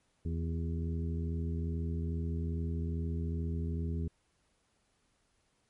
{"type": "harmonic tone with a mistuned harmonic", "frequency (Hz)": 82.41, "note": "E2", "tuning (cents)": 0, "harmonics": [1, 2, 3, 4, 5], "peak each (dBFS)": [-33, -38, -42, -48, -47], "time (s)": [0.25, 4.08], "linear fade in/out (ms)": 5, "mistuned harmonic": 4, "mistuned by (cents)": 44, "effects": ["pink hiss -74 dBFS RMS until 5.69 s", "MP3 48 kbps"]}